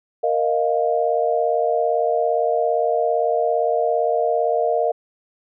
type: chord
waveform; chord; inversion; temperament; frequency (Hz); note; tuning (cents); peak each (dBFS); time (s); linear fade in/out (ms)
sine; Bb suspended fourth; none; just; 466.2 / 621.6 / 699.2; Bb4 / Eb5 / F5; 0 / -2 / +2; -21; 0.23-4.92; 10
effects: none